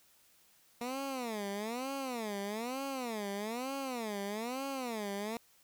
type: tone with vibrato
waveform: 15% pulse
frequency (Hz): 233.9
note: A#3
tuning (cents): +6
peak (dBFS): -30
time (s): 0.81-5.37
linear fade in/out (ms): 2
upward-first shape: sine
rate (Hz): 1.1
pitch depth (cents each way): 280
effects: white hiss -66 dBFS RMS until 5.63 s